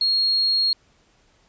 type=tone; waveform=sine; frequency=4280 Hz; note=C8; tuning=38 cents sharp; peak=-17 dBFS; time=0.01-0.73 s; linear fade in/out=2 ms; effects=pink hiss -60 dBFS RMS until 1.48 s + resampled to 16000 Hz